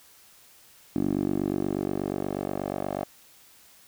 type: tone with band-pass filter sweep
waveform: 10% pulse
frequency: 48.31 Hz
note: G1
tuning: 25 cents flat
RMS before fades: -29 dBFS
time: 0.96-3.05 s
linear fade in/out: 0 ms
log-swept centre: 290 to 590 Hz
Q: 2.7
effects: white hiss -55 dBFS RMS until 3.87 s